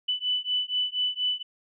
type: beating tone pair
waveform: sine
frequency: 2986 / 2990.2 Hz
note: F#7 / F#7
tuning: +15 / +18 cents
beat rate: 4.2 Hz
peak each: -28 dBFS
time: 0.08-1.43 s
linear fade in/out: 10 ms
effects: none